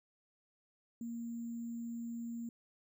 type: tone with sample-and-hold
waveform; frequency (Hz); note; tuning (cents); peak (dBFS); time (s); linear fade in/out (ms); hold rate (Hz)
sine; 233.1; A#3; 0; -39; 1.01-2.49; 2; 7350
effects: none